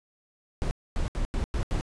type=noise bursts at uneven times; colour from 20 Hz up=brown; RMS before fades=-27 dBFS; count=6; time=0.62-0.71 / 0.96-1.08 / 1.15-1.25 / 1.34-1.44 / 1.54-1.63 / 1.71-1.81 s; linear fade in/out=0 ms; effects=resampled to 22050 Hz